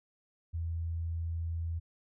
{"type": "tone", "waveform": "sine", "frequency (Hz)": 83.1, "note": "E2", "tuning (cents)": 15, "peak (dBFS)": -32, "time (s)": [0.53, 1.8], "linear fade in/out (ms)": 20, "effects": []}